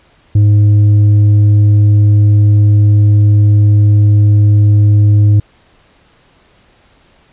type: tone with tanh clipping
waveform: sine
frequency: 103.83 Hz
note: G#2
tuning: in tune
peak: -5 dBFS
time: 0.35-5.4 s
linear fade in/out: 5 ms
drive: 4 dB
effects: pink hiss -49 dBFS RMS until 7.32 s + resampled to 8000 Hz